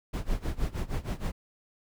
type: noise with tremolo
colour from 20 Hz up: brown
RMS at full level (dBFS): -28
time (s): 0.13-1.32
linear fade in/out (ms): 10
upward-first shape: sine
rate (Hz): 6.4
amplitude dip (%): 90
effects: none